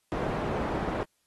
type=low-pass noise; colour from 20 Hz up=white; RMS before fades=-31 dBFS; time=0.12-1.03 s; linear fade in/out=0 ms; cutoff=700 Hz; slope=12 dB/octave; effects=white hiss -73 dBFS RMS until 1.26 s + AAC 32 kbps